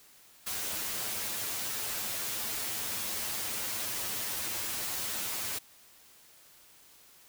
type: noise with comb filter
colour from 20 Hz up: white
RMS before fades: -35 dBFS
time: 0.46-5.59 s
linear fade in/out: 10 ms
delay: 9.3 ms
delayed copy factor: +0.85
effects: white hiss -58 dBFS RMS until 7.28 s